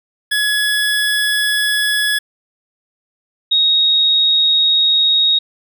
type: tone pair in turn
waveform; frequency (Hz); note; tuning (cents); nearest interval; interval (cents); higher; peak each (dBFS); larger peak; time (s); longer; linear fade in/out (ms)
25% pulse / sine; 1692 / 3759; G#6 / A#7; +32 / +14; octave + major second; 1382; second; -10; neither; 0.31-2.19 / 3.51-5.39; neither; 10
effects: none